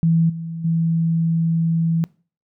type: tone with level steps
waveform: sine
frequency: 164.81 Hz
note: E3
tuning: in tune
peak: -13 / -26 / -16 dBFS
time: 0.03-2.04 s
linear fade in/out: 0 ms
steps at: 0.29 / 0.64 s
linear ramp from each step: 10 ms
effects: noise-tail reverb RT60 0.4 s tail -23 dB re dry